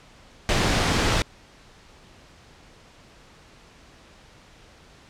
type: noise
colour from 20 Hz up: pink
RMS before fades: -21 dBFS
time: 0.49-1.22 s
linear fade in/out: 0 ms
effects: pink hiss -51 dBFS RMS until 5.09 s + low-pass 6000 Hz 12 dB/octave